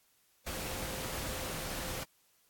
sine tone in noise, 522 Hz, C5, 4 cents flat, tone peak -48 dBFS, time 0.46-2.04 s, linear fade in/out 10 ms, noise pink, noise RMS -39 dBFS, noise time 0.46-2.04 s, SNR -12 dB, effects white hiss -70 dBFS RMS until 2.49 s + AAC 64 kbps

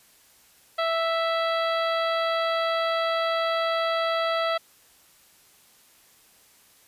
harmonic tone, 659.3 Hz, E5, in tune, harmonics 1 / 2 / 3 / 4 / 5 / 6 / 7, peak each -25 / -27 / -33 / -39 / -35 / -38 / -42 dBFS, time 0.78-4.58 s, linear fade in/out 10 ms, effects white hiss -57 dBFS RMS until 6.87 s + resampled to 32000 Hz

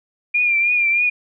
sine tone with vibrato, 2400 Hz, D7, 37 cents sharp, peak -14 dBFS, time 0.34-1.1 s, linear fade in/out 10 ms, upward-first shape triangle, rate 3.2 Hz, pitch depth 55 cents each way, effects none

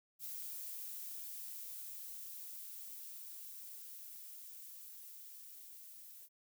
violet noise with level ramp, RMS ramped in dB -45 to -55 dBFS, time 0.19-6.29 s, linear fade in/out 50 ms, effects none

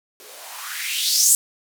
violet noise with band-pass filter sweep, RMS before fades -22 dBFS, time 0.2-1.35 s, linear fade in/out 0 ms, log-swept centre 360 to 8300 Hz, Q 3.6, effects none

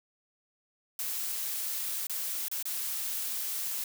blue noise with dropouts, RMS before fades -34 dBFS, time 0.99-3.84 s, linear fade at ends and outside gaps 2 ms, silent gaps 2.069-2.096 / 2.483-2.514 / 2.627-2.654 s, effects none

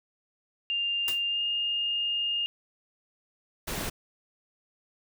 sine tone with pitch glide, 2800 to 2829 Hz, F7 to F7, +4 to +22 cents, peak -26 dBFS, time 0.7-2.46 s, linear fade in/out 0 ms, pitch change +18 cents, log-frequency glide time 1.28-1.41 s
white noise with exponential decay, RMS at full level -31 dBFS, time 1.08-1.23 s, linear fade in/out 0 ms, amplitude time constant 32 ms
pink noise, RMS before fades -33 dBFS, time 3.67-3.9 s, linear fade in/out 10 ms
effects none

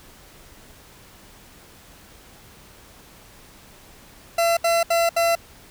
40% pulse tone bursts, 675 Hz, E5, 41 cents sharp, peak -16 dBFS, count 4, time 4.38-5.353 s, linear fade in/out 5 ms, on 190 ms, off 71 ms, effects pink hiss -48 dBFS RMS until 5.7 s

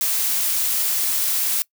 blue noise, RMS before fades -21 dBFS, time 0.01-1.62 s, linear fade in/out 0 ms, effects noise-tail reverb RT60 0.1 s tail -23 dB re dry

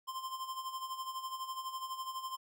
square tone with tremolo, 1046.5 Hz, C6, in tune, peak -37 dBFS, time 0.07-2.37 s, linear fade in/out 20 ms, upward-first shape sine, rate 12 Hz, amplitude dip 65%, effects none

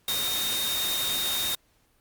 sine tone in noise, 3698 Hz, A#7, 15 cents flat, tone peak -28 dBFS, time 0.08-1.55 s, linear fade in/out 2 ms, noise white, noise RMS -30 dBFS, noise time 0.08-1.55 s, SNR -1 dB, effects pink hiss -66 dBFS RMS until 2 s + Opus 48 kbps

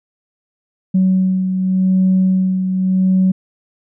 sine beating tone pair, 187.1 / 187.97 Hz, F#3 / F#3, +20 / +28 cents, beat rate 0.87 Hz, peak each -11 / -20 dBFS, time 0.94-3.32 s, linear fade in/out 10 ms, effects tanh soft clip ceiling -6 dBFS

